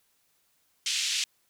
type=band-pass noise; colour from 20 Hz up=pink; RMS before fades=-29 dBFS; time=0.86-1.24 s; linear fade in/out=2 ms; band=2600 to 7400 Hz; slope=24 dB/octave; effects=white hiss -70 dBFS RMS until 1.49 s